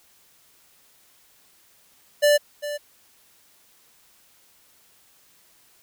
square tone with echo, 587 Hz, D5, 1 cent flat, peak -15 dBFS, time 2.22-2.38 s, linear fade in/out 20 ms, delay 400 ms, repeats 1, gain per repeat -13 dB, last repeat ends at 2.78 s, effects white hiss -58 dBFS RMS until 5.82 s

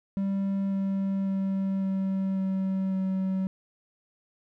triangle tone with pitch steps, 195.8 / 194.56 / 193.33 / 192.1 / 190.89 / 189.68 Hz, G3 / G3 / G3 / G3 / G3 / F#3, -2 / -13 / -24 / -35 / -46 / +43 cents, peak -23 dBFS, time 0.17-3.47 s, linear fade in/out 0 ms, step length 550 ms, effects none

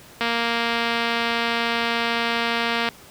click train, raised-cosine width 0.3 ms, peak -7 dBFS, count 625, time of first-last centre 0.21-2.888 s, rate 233 Hz, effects pink hiss -46 dBFS RMS until 3.1 s + high-pass 60 Hz 12 dB/octave

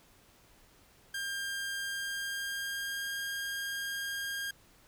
sawtooth tone with pitch glide, 1600 to 1613.9 Hz, G6 to G6, +35 to +50 cents, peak -31 dBFS, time 1.14-4.51 s, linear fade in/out 5 ms, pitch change +15 cents, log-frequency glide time 1.81-3.16 s, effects pink hiss -62 dBFS RMS until 4.87 s

